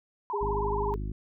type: tone with vibrato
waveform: sine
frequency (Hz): 932.3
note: A#5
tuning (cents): 0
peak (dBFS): -30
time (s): 0.3-0.94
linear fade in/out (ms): 0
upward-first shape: triangle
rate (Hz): 19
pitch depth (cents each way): 200
type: tone with tremolo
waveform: sine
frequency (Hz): 408.2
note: G#4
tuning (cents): -30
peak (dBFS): -28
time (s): 0.33-0.96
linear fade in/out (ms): 10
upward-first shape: triangle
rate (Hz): 13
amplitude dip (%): 35
type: harmonic tone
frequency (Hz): 51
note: G#1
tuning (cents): -31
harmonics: 1 / 2 / 3 / 4 / 5 / 6 / 7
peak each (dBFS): -32 / -38 / -42 / -44 / -46 / -48 / -49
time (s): 0.41-1.12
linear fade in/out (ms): 5
effects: none